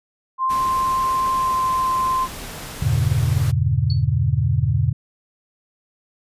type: tone with pitch glide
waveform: sine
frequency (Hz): 1048 to 1040.8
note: C6 to C6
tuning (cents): +2 to -9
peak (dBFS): -17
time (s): 0.38-2.28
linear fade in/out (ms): 50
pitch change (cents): -11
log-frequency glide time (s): 1.35-1.55
type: noise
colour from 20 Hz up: pink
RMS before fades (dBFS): -33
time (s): 0.49-3.52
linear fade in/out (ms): 20
type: chord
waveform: sine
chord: E diminished seventh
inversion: none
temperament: just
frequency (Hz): 82.41 / 98.89 / 118.67 / 142.4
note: E2 / G2 / Bb2 / Db3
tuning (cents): 0 / +16 / +31 / +47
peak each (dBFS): -23 / -22 / -20 / -21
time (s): 2.82-4.93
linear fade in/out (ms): 5
type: tone with exponential decay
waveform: sine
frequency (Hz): 4435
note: C#8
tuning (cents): 0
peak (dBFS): -26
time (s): 3.9-4.05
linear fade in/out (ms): 1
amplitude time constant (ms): 32
effects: resampled to 32000 Hz